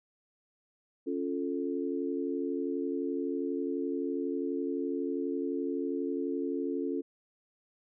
sine chord, Db augmented, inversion none, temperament equal, 277.2 / 349.2 / 440 Hz, Db4 / F4 / A4, 0 / 0 / 0 cents, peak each -33 / -35 / -36 dBFS, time 1.06-7.02 s, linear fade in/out 20 ms, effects none

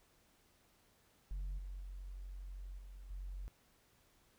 sine tone with level steps, 46.18 Hz, F#1, 3 cents flat, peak -36 / -42 / -44 / -49 / -41 dBFS, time 1.31-3.48 s, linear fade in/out 0 ms, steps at 1.58 / 1.8 / 2.78 / 3.1 s, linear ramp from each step 5 ms, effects tanh soft clip ceiling -38 dBFS + pink hiss -71 dBFS RMS until 4.38 s

